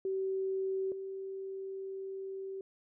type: tone pair in turn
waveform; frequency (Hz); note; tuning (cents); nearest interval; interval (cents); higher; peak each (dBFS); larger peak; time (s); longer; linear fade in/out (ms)
sine; 383 / 385.9; G4 / G4; -40 / -27; unison; 13; second; -31 / -38; first; 0.05-0.92 / 0.92-2.61; second; 2
effects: none